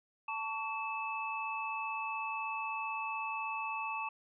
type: tone cluster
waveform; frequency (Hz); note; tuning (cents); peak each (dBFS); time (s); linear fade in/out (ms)
sine; 886 / 1129 / 2619; A5 / C#6 / E7; +12 / +31 / -12; -39 / -40 / -39; 0.28-4.09; 5
effects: none